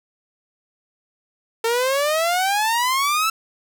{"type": "exponential sweep", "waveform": "sawtooth", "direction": "up", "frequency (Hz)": [449.8, 1338], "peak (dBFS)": -14, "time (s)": [1.64, 3.3], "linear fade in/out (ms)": 5, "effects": []}